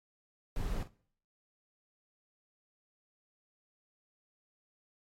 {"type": "noise with echo", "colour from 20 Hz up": "brown", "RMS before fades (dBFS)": -35, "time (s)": [0.56, 0.83], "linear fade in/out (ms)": 2, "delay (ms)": 46, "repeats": 1, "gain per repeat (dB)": -13, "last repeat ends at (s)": 0.876, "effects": ["noise-tail reverb RT60 0.6 s tail -22 dB re dry", "AAC 48 kbps"]}